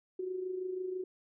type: tone with amplitude modulation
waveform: sine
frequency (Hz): 370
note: F#4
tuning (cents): 0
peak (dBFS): -32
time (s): 0.19-1.04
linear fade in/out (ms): 5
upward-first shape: sine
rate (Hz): 26.1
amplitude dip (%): 55
effects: none